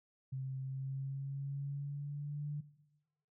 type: tone with pitch glide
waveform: sine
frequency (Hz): 132.6 to 147.13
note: C3 to D3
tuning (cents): +23 to +4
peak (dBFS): -37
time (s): 0.32-2.61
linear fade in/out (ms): 10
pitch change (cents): +181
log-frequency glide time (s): 0.61-2.47
effects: noise-tail reverb RT60 1.0 s tail -17 dB re dry

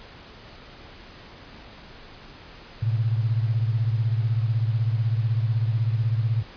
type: beating tone pair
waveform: sine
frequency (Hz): 110.5 / 126.5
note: A2 / B2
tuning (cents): +8 / +42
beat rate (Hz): 16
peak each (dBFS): -21 / -27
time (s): 2.82-6.43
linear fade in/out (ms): 10
effects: pink hiss -45 dBFS RMS until 6.56 s + resampled to 11025 Hz

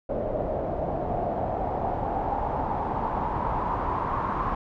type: noise with low-pass filter sweep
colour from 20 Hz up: pink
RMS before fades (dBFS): -28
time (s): 0.09-4.55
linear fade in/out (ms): 5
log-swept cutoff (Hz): 600 to 1100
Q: 5
effects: none

